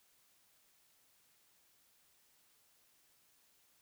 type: silence
effects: white hiss -71 dBFS RMS until 3.81 s